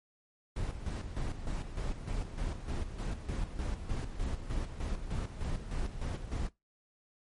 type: noise with tremolo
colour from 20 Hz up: brown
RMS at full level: -34 dBFS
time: 0.56-6.49 s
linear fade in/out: 5 ms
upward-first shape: square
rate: 3.3 Hz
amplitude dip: 60%
effects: noise-tail reverb RT60 0.2 s tail -22 dB re dry + MP3 48 kbps